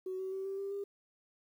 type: tone with pitch steps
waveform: sine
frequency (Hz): 373.7 / 378.9 / 384.2 / 389.6 / 395 / 400.5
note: F#4 / F#4 / G4 / G4 / G4 / G4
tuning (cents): +17 / +41 / -35 / -11 / +13 / +37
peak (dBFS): -35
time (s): 0.06-0.84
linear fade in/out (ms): 5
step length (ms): 130
effects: tanh soft clip ceiling -31 dBFS + 11-bit